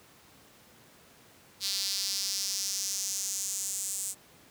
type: tone with high-pass filter sweep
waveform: sawtooth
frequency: 196 Hz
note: G3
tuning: in tune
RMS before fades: -33 dBFS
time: 1.6-4.15 s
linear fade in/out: 50 ms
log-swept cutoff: 4400 to 8000 Hz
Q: 3.3
effects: pink hiss -57 dBFS RMS until 4.5 s + high-pass 100 Hz 12 dB/octave